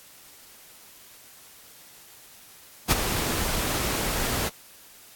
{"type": "noise with ADSR envelope", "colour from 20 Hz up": "pink", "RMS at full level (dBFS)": -17, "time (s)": [2.88, 4.5], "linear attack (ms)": 35, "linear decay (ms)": 24, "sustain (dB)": -10, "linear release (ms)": 27, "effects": ["white hiss -50 dBFS RMS until 5.15 s", "AAC 64 kbps"]}